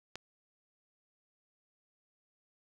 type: click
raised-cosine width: 0.2 ms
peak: -23 dBFS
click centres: 0.156 s
effects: 9-bit